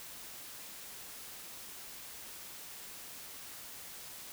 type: silence
effects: white hiss -48 dBFS RMS until 4.32 s